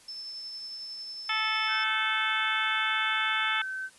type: tone with tremolo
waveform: sine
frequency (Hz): 5274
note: E8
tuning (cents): 0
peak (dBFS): -36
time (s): 0.08-1.84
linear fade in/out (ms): 5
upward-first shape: triangle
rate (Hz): 11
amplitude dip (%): 25
type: harmonic tone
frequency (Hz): 437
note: A4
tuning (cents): -12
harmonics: 2 / 3 / 4 / 5 / 6 / 7 / 8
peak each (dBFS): -36 / -32 / -34 / -32 / -36 / -36 / -34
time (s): 1.29-3.62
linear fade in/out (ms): 5
type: tone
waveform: sine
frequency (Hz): 1536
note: G6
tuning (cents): -36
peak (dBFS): -32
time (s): 1.67-3.9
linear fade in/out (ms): 50
effects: white hiss -56 dBFS RMS until 3.98 s + resampled to 24000 Hz